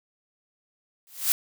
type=noise with exponential growth; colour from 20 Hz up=blue; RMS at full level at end=-18 dBFS; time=1.07-1.32 s; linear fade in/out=0 ms; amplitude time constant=54 ms; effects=none